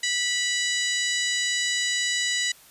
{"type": "harmonic tone with a mistuned harmonic", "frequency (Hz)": 982, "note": "B5", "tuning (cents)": -10, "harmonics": [2, 3, 4, 5, 6, 7, 8], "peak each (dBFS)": [-27, -31, -29, -35, -37, -31, -34], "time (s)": [0.03, 2.52], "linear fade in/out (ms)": 5, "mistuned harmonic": 8, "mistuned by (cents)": 22, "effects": ["white hiss -52 dBFS RMS until 2.7 s", "resampled to 32000 Hz"]}